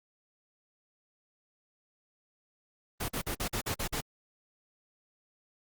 pink noise bursts, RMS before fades -33 dBFS, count 8, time 3-4.01 s, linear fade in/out 10 ms, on 86 ms, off 46 ms, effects Opus 32 kbps

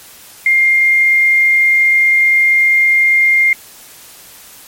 sine tone, 2115 Hz, C7, 18 cents sharp, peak -7 dBFS, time 0.46-3.53 s, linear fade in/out 2 ms, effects white hiss -38 dBFS RMS until 4.67 s + MP3 64 kbps

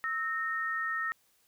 sine tone pair together, 1303.2 / 1843 Hz, E6 / A#6, -20 / -20 cents, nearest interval tritone, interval 600 cents, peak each -34 / -32 dBFS, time 0.04-1.12 s, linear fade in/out 0 ms, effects white hiss -69 dBFS RMS until 1.47 s

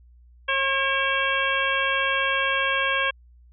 harmonic tone with a mistuned harmonic, 541 Hz, C#5, 42 cents flat, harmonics 1 / 2 / 3 / 4 / 5 / 6, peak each -30 / -27 / -25 / -29 / -28 / -30 dBFS, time 0.48-3.11 s, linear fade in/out 10 ms, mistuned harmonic 4, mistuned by +88 cents, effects added 60 Hz sine -49 dBFS peak until 3.52 s

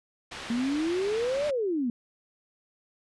white low-pass noise, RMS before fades -40 dBFS, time 0.31-1.51 s, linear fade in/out 10 ms, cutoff 3200 Hz, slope 12 dB/octave
sine exponential two-way sweep, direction up then down, 228.2 to 606 to 228.2 Hz, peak -25 dBFS, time 0.5-1.9 s, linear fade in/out 2 ms, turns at 1.47 s
effects resampled to 24000 Hz

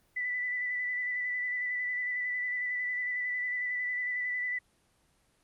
sine tone with vibrato, 1983 Hz, B6, 7 cents sharp, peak -30 dBFS, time 0.16-4.59 s, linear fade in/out 10 ms, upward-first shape square, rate 11 Hz, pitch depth 16 cents each way, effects pink hiss -69 dBFS RMS until 5.43 s + Opus 24 kbps

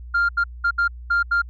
sine tone bursts at uneven times, 1396.9 Hz, F6, in tune, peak -14 dBFS, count 6, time 0.14-0.29 / 0.37-0.44 / 0.64-0.71 / 0.78-0.88 / 1.1-1.23 / 1.31-1.42 s, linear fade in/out 10 ms, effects tanh soft clip ceiling -14 dBFS + added 60 Hz sine -34 dBFS peak until 1.49 s

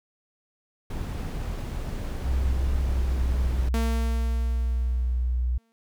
brown noise, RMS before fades -31 dBFS, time 0.9-3.69 s, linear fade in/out 5 ms
sine tone with pitch glide, 64.7 to 61.28 Hz, C2 to B1, -19 to -13 cents, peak -22 dBFS, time 2.25-5.58 s, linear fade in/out 5 ms, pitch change -94 cents, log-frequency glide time 2.77-4.24 s
sawtooth tone with exponential decay, 227.6 Hz, A#3, 41 cents flat, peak -22 dBFS, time 3.74-5.72 s, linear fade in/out 0 ms, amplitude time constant 430 ms
effects none

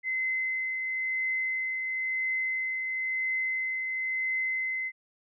sine tone with tremolo, 2053 Hz, C7, 33 cents flat, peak -26 dBFS, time 0.03-4.92 s, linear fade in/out 50 ms, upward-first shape triangle, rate 0.98 Hz, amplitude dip 35%, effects none

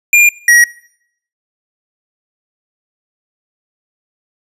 square tone pair in turn, 2406 / 1905.5 Hz, D7 / A#6, +41 / +38 cents, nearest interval major third, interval 403 cents, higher first, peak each -5 dBFS, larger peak neither, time 0.13-0.29 / 0.48-0.64 s, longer neither, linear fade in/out 2 ms, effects noise-tail reverb RT60 0.7 s tail -23 dB re dry + resampled to 32000 Hz

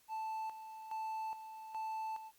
triangle tone with tremolo, 880 Hz, A5, in tune, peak -36 dBFS, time 0.08-2.32 s, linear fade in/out 50 ms, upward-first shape square, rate 1.2 Hz, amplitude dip 65%, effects white hiss -69 dBFS RMS until 2.38 s + Opus 48 kbps

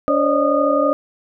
sine tone cluster, 286.2 / 534 / 577 / 609 / 1228 Hz, D4 / C5 / D5 / D#5 / D#6, -45 / +35 / -31 / -37 / -23 cents, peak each -20 dBFS, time 0.08-0.93 s, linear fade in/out 0 ms, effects none

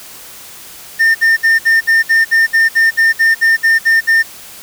triangle tone bursts, 1810 Hz, A6, 48 cents sharp, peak -5 dBFS, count 15, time 0.99-4.23 s, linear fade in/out 20 ms, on 160 ms, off 60 ms, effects white hiss -34 dBFS RMS until 4.62 s

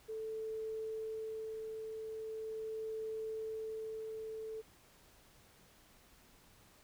sine tone with tremolo, 440 Hz, A4, in tune, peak -38 dBFS, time 0.08-4.62 s, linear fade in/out 20 ms, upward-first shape sine, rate 0.41 Hz, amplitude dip 30%, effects pink hiss -64 dBFS RMS until 6.83 s

